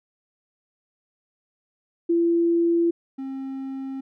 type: tone pair in turn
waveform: sine / triangle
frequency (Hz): 338.7 / 267.9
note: E4 / C4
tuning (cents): +47 / +41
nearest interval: major third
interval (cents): 406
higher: first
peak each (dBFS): -17 / -27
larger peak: first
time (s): 2.09-2.91 / 3.18-4.01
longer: second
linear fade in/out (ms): 10
effects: none